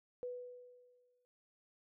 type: tone with exponential decay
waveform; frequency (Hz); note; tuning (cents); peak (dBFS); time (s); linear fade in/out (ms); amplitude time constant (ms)
sine; 493.9; B4; 0; -38; 0.23-1.25; 0; 220
effects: none

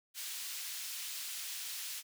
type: high-pass noise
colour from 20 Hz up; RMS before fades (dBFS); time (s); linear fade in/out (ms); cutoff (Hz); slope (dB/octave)
pink; -42; 0.14-2.03; 50; 3100; 12
effects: none

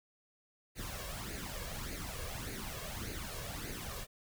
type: noise with flanger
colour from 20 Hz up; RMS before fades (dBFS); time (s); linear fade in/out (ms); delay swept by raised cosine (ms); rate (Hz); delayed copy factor
pink; -42; 0.75-4.07; 50; 0.45 to 1.85; 1.7; +0.65
effects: none

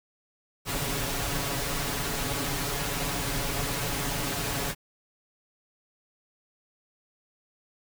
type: noise with comb filter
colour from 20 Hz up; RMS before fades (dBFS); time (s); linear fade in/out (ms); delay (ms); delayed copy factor
pink; -30; 0.65-4.75; 50; 7.1; +0.7
effects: none

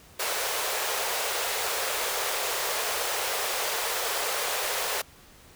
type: high-pass noise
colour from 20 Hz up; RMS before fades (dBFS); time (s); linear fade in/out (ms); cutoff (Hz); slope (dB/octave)
pink; -29; 0.19-5.02; 10; 420; 48
effects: pink hiss -53 dBFS RMS until 5.55 s

